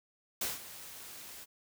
white noise with ADSR envelope, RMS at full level -33 dBFS, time 0.41-1.46 s, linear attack 5 ms, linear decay 170 ms, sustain -15 dB, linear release 35 ms, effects none

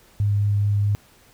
sine tone with vibrato, 102.3 Hz, G#2, 26 cents flat, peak -17 dBFS, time 0.2-0.95 s, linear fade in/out 0 ms, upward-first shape triangle, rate 4.7 Hz, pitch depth 9 cents each way, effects pink hiss -54 dBFS RMS until 1.33 s

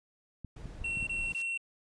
clicks, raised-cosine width 5 ms, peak -30 dBFS, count 5, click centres 0.447 / 0.657 / 0.817 / 0.973 / 1.027 s
brown noise, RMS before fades -44 dBFS, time 0.56-1.34 s, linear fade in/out 5 ms
triangle tone bursts, 2721 Hz, F7, 46 cents flat, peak -30 dBFS, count 3, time 0.84-1.576 s, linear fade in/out 5 ms, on 230 ms, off 23 ms
white noise with exponential growth, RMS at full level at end -48 dBFS, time 1.04-1.42 s, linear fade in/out 2 ms, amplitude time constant 82 ms
effects resampled to 22050 Hz

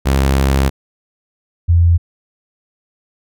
sawtooth / sine tone pair in turn, 67.7 / 85.3 Hz, C#2 / F2, -40 / -40 cents, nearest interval major third, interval 400 cents, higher second, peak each -7 dBFS, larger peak neither, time 0.05-0.7 / 1.68-1.98 s, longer first, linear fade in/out 20 ms, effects none

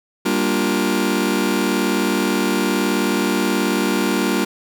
sawtooth chord, G minor seventh, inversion none, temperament just, 196 / 235.2 / 294 / 352.8 Hz, G3 / Bb3 / D4 / F4, 0 / +16 / +2 / +18 cents, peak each -18 dBFS, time 0.25-4.45 s, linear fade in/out 10 ms, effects none

